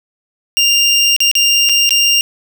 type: tone with dropouts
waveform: 25% pulse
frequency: 2794 Hz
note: F7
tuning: in tune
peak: -5 dBFS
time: 0.57-2.21 s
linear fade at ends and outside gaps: 0 ms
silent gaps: 1.164-1.204 / 1.314-1.353 / 1.69-1.695 / 1.892-1.907 s
effects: none